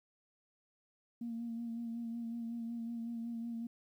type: tone with vibrato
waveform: sine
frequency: 232.3 Hz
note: A#3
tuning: 6 cents flat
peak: -37 dBFS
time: 1.21-3.67 s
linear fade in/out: 5 ms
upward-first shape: sine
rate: 5.4 Hz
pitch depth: 28 cents each way
effects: tanh soft clip ceiling -33 dBFS + 12-bit